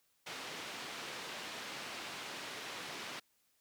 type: band-pass noise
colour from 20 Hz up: white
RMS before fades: -45 dBFS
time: 0.26-3.2 s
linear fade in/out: 10 ms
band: 160 to 3600 Hz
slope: 12 dB/octave
effects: white hiss -75 dBFS RMS until 3.6 s